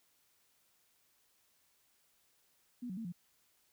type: tone with pitch steps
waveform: sine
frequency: 244.4 / 185.1 / 226.2 / 175.4 Hz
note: B3 / F#3 / A3 / F3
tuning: -18 / +1 / +48 / +8 cents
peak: -39 dBFS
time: 2.82-3.124 s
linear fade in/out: 10 ms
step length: 76 ms
effects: white hiss -73 dBFS RMS until 3.72 s